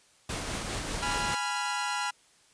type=noise with tremolo; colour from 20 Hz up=pink; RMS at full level=-33 dBFS; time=0.29-1.35 s; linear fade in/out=5 ms; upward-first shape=triangle; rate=5 Hz; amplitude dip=30%
type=chord; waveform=sawtooth; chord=F diminished; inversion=first; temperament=equal with one note detuned; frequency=830.6 / 987.8 / 1387.3 Hz; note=Ab5 / Cb6 / F6; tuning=0 / 0 / -12 cents; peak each=-30 dBFS; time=1.02-2.11 s; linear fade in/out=10 ms
effects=white hiss -62 dBFS RMS until 2.53 s + resampled to 22050 Hz